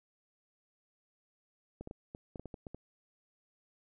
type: clicks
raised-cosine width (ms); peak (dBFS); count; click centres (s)
2; -30; 10; 1.81 / 1.874 / 1.911 / 2.149 / 2.358 / 2.396 / 2.457 / 2.542 / 2.668 / 2.746
effects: none